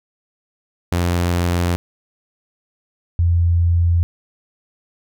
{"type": "tone pair in turn", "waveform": ["sawtooth", "sine"], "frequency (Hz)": [87.31, 85.56], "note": ["F2", "F2"], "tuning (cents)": [0, -35], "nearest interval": "unison", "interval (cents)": 35, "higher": "first", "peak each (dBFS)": -12, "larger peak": "neither", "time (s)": [[0.92, 1.76], [3.19, 4.03]], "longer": "neither", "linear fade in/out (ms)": 0, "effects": []}